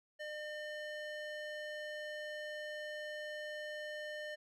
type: tone with band-pass filter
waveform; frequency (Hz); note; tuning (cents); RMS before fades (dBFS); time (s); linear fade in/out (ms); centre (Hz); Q
square; 604; D5; +48; -44; 0.19-4.36; 20; 1700; 0.92
effects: none